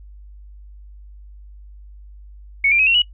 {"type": "tone with pitch steps", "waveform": "sine", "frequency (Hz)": [2217, 2376, 2547, 2729, 2925], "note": ["C#7", "D7", "D#7", "F7", "F#7"], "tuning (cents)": [0, 20, 40, -41, -21], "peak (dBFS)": -12, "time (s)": [2.64, 3.02], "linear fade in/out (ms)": 5, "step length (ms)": 76, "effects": ["noise-tail reverb RT60 0.1 s tail -19 dB re dry", "added 50 Hz sine -38 dBFS peak until 3.13 s"]}